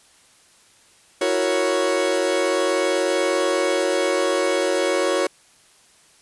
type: chord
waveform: 40% pulse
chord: F# dominant seventh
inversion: third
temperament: equal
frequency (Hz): 329.6 / 370 / 466.2 / 554.4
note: E4 / F#4 / A#4 / C#5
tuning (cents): 0 / 0 / 0 / 0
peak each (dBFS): -26 / -23 / -25 / -21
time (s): 1.21-5.27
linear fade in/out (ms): 5
effects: white hiss -54 dBFS RMS until 6.21 s + resampled to 24000 Hz